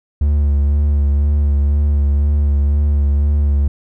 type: tone with vibrato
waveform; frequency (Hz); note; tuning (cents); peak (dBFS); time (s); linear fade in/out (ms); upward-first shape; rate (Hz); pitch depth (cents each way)
triangle; 72.1; D2; -31; -9; 0.21-3.68; 5; sine; 2; 29
effects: none